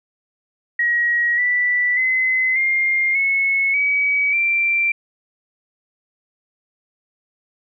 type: tone with pitch steps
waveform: sine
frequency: 1900 / 1969.3 / 2041 / 2116 / 2193 / 2273 / 2355 Hz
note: A#6 / B6 / C7 / C7 / C#7 / C#7 / D7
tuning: +33 / -5 / -44 / +19 / -19 / +43 / +4 cents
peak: -15 dBFS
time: 0.79-4.92 s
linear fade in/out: 5 ms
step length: 590 ms
effects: none

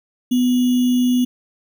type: tone with sample-and-hold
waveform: sine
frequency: 248.7 Hz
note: B3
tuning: 12 cents sharp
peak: -13 dBFS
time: 0.31-1.25 s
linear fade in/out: 10 ms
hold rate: 3150 Hz
effects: none

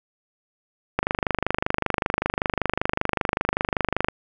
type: click train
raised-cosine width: 0.5 ms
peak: -5 dBFS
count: 79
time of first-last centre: 0.99-4.085 s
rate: 25.2 Hz
effects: none

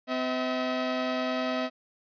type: tone pair together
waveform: sawtooth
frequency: 255 / 642.6 Hz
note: C4 / E5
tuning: -44 / -44 cents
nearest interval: octave + major third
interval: 1600 cents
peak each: -26 dBFS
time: 0.07-1.7 s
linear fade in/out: 50 ms
effects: resampled to 11025 Hz

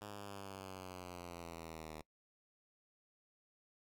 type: linear sweep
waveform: 5% pulse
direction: down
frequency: 104.1 to 77 Hz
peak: -36 dBFS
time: 0.01-2.02 s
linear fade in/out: 5 ms
effects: noise-tail reverb RT60 0.1 s tail -22 dB re dry

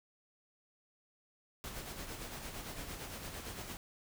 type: noise with tremolo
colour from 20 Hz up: pink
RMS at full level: -43 dBFS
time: 1.64-3.77 s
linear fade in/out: 0 ms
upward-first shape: sine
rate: 8.8 Hz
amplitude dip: 45%
effects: none

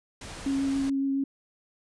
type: low-pass noise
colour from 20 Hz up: pink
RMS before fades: -41 dBFS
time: 0.21-0.9 s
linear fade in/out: 5 ms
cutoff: 9900 Hz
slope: 24 dB/octave
type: tone with vibrato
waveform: sine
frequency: 273.3 Hz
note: C#4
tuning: 24 cents flat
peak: -24 dBFS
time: 0.46-1.24 s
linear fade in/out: 5 ms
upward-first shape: triangle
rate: 7.2 Hz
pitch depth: 12 cents each way
effects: resampled to 24000 Hz

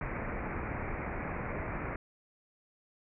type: low-pass noise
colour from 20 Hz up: pink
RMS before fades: -37 dBFS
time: 0.01-1.96 s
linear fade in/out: 2 ms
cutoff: 2400 Hz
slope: 96 dB/octave
effects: none

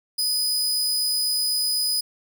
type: tone with amplitude modulation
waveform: sawtooth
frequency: 4984 Hz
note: D#8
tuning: 2 cents sharp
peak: -17 dBFS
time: 0.18-2.01 s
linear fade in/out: 10 ms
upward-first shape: sine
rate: 276 Hz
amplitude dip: 25%
effects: none

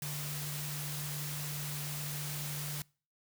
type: tone in noise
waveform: sine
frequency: 146.83 Hz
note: D3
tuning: in tune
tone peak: -39 dBFS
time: 0.02-2.82 s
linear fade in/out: 2 ms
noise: white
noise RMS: -41 dBFS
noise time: 0.02-2.82 s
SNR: -1 dB
effects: noise-tail reverb RT60 0.4 s tail -25 dB re dry

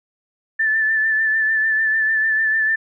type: tone with vibrato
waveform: sine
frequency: 1760 Hz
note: A6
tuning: in tune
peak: -15 dBFS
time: 0.59-2.76 s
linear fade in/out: 10 ms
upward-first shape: sine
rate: 6.7 Hz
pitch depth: 29 cents each way
effects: none

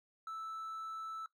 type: tone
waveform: triangle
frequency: 1316 Hz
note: E6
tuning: 3 cents flat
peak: -38 dBFS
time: 0.27-1.26 s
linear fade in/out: 2 ms
effects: noise-tail reverb RT60 0.1 s tail -17 dB re dry + tanh soft clip ceiling -34 dBFS

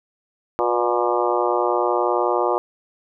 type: harmonic tone with a mistuned harmonic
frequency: 119.7 Hz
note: A#2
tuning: 46 cents sharp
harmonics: 3 / 4 / 5 / 6 / 7 / 8 / 9 / 10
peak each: -23 / -24 / -25 / -26 / -26 / -27 / -28 / -28 dBFS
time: 0.59-2.58 s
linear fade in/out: 0 ms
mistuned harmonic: 4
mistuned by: +36 cents
effects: none

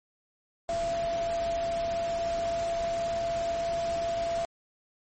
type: tone in noise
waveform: sine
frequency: 676 Hz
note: E5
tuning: 43 cents sharp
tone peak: -27 dBFS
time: 0.69-4.45 s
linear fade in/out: 0 ms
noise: pink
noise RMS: -40 dBFS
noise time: 0.69-4.45 s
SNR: +10 dB
effects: MP3 32 kbps

